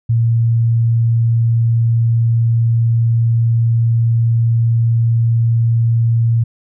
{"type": "tone", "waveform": "sine", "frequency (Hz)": 115.6, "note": "A#2", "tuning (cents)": -14, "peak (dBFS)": -10, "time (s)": [0.09, 6.44], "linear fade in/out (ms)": 10, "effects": []}